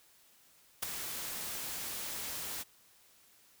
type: noise with ADSR envelope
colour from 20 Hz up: white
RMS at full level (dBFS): -31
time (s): 0.82-2.64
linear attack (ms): 13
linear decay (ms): 6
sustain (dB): -9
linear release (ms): 28
effects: white hiss -64 dBFS RMS until 3.6 s